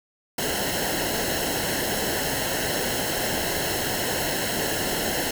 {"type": "noise with comb filter", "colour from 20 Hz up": "pink", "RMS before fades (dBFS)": -26, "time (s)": [0.38, 5.31], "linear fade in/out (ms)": 5, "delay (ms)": 0.84, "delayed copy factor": -0.75, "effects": []}